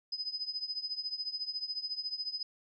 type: tone with tremolo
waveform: sine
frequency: 5020 Hz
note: D#8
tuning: 15 cents sharp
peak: -31 dBFS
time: 0.12-2.43 s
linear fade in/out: 5 ms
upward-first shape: triangle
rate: 14 Hz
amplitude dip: 90%
effects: none